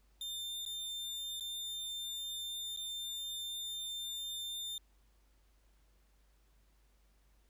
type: tone with dropouts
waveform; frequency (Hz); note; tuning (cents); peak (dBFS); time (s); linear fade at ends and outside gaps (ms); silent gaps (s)
40% pulse; 3599; A7; +38; -38; 0.21-4.78; 2; 0.652-0.661 / 1.399-1.407 / 2.764-2.772
effects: added 50 Hz sine -66 dBFS peak until 7.49 s + pink hiss -75 dBFS RMS until 7.49 s